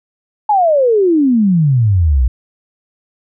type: exponential sweep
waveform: sine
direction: down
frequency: 869 to 57.7 Hz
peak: -8 dBFS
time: 0.49-2.28 s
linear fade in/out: 5 ms
effects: none